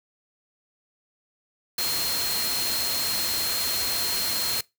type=tone in noise; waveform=sine; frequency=4216 Hz; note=C8; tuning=12 cents sharp; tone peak=-27 dBFS; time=1.78-4.61 s; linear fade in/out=5 ms; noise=white; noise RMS=-28 dBFS; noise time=1.78-4.61 s; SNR=-2 dB; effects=noise-tail reverb RT60 0.2 s tail -22 dB re dry